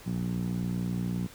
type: tone with band-pass filter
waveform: 10% pulse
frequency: 60 Hz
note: B1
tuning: 49 cents flat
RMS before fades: -31 dBFS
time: 0.06-1.27 s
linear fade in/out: 10 ms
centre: 160 Hz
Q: 3
effects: pink hiss -50 dBFS RMS until 1.34 s